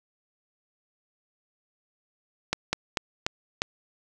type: slowing click train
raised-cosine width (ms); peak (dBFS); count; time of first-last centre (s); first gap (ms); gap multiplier
0.2; -7; 5; 2.53-3.619; 200; 1.21
effects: none